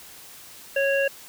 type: harmonic tone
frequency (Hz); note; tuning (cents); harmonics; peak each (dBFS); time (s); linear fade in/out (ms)
552; C#5; -7; 1 / 3 / 5; -21 / -26 / -28; 0.76-1.08; 5
effects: white hiss -45 dBFS RMS until 1.28 s